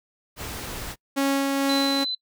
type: noise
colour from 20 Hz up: pink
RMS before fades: -34 dBFS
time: 0.36-0.96 s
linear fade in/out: 50 ms
type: tone with tremolo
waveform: sawtooth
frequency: 275.4 Hz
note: C#4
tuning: 11 cents flat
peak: -16 dBFS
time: 1.16-2.05 s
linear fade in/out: 20 ms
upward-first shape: sine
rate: 2.2 Hz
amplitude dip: 25%
type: tone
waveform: sine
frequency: 4026 Hz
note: B7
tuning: 33 cents sharp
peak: -25 dBFS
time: 1.69-2.15 s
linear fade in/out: 5 ms
effects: noise-tail reverb RT60 0.1 s tail -26 dB re dry